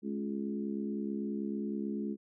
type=harmonic tone with a mistuned harmonic; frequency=69.3 Hz; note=C#2; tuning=in tune; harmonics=3 / 4 / 5 / 6; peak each=-35 / -40 / -40 / -45 dBFS; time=0.02-2.17 s; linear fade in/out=50 ms; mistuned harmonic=3; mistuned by=+23 cents; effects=none